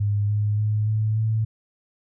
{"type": "tone with pitch steps", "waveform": "sine", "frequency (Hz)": [102.7, 104.56, 106.44, 108.37, 110.33], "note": ["G#2", "G#2", "G#2", "A2", "A2"], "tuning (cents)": [-19, 12, 43, -26, 5], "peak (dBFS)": -19, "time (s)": [0, 1.45], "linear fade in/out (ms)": 10, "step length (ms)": 290, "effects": []}